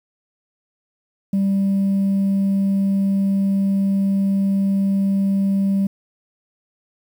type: tone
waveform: sine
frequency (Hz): 196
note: G3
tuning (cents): 0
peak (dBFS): -13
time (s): 1.33-5.87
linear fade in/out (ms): 5
effects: tanh soft clip ceiling -14 dBFS + 8-bit